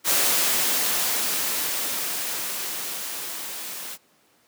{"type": "noise with level ramp", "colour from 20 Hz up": "white", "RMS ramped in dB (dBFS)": [-20, -35], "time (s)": [0.04, 3.98], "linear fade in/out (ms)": 50, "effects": ["pink hiss -61 dBFS RMS until 4.47 s", "high-pass 200 Hz 12 dB/octave"]}